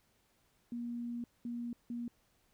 sine tone bursts at uneven times, 238 Hz, A#3, 36 cents sharp, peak -37 dBFS, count 3, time 0.72-1.24 / 1.45-1.73 / 1.9-2.08 s, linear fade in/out 2 ms, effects pink hiss -73 dBFS RMS until 2.53 s

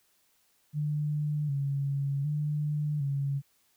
sine tone with vibrato, 144.3 Hz, D3, 30 cents flat, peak -27 dBFS, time 0.73-3.42 s, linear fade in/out 50 ms, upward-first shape square, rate 0.66 Hz, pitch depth 58 cents each way, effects white hiss -69 dBFS RMS until 3.76 s

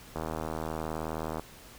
click train, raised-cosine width 1 ms, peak -20 dBFS, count 99, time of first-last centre 0.16-1.396 s, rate 79.3 Hz, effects pink hiss -51 dBFS RMS until 1.78 s

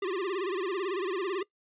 square tone with vibrato, 374.1 Hz, F#4, 19 cents sharp, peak -30 dBFS, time 0.02-1.43 s, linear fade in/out 5 ms, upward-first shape sine, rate 18 Hz, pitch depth 140 cents each way, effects noise-tail reverb RT60 0.1 s tail -21 dB re dry + resampled to 8000 Hz

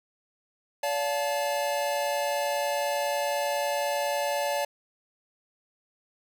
square tone cluster, 574 / 704 / 872 Hz, D5 / F5 / A5, -40 / +14 / -16 cents, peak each -29 / -34 / -32 dBFS, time 0.83-4.65 s, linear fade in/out 5 ms, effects none

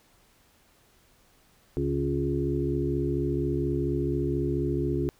harmonic tone with a mistuned harmonic, 69.3 Hz, C#2, in tune, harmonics 1 / 2 / 4 / 5 / 6, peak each -33 / -30 / -31 / -29 / -34 dBFS, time 1.77-5.09 s, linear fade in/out 0 ms, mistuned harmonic 5, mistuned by +25 cents, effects pink hiss -62 dBFS RMS until 5.19 s

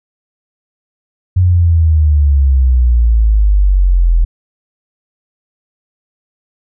sine exponential sweep, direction down, 92.5 to 40.9 Hz, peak -6 dBFS, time 1.36-4.25 s, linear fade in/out 10 ms, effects none

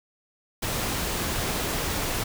pink noise, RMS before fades -28 dBFS, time 0.62-2.24 s, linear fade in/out 10 ms, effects none

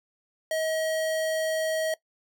square tone, 636 Hz, D#5, 38 cents sharp, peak -26 dBFS, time 0.51-1.94 s, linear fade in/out 2 ms, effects noise-tail reverb RT60 0.1 s tail -20 dB re dry

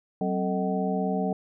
sine tone cluster, 188.4 / 264.1 / 442.4 / 624 / 755 Hz, F#3 / C4 / A4 / D#5 / F#5, +32 / +16 / +9 / +5 / +35 cents, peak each -27 / -33 / -31 / -33 / -32 dBFS, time 0.21-1.33 s, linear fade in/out 2 ms, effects none

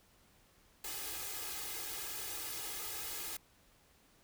white noise with comb filter, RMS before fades -42 dBFS, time 0.84-3.37 s, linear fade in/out 5 ms, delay 2.4 ms, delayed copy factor +0.95, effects pink hiss -67 dBFS RMS until 4.23 s

